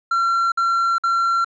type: tone bursts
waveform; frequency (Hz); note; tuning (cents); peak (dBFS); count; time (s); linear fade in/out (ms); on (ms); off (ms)
triangle; 1364; F6; -41; -14; 3; 0.11-1.446; 5; 410; 53
effects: resampled to 16000 Hz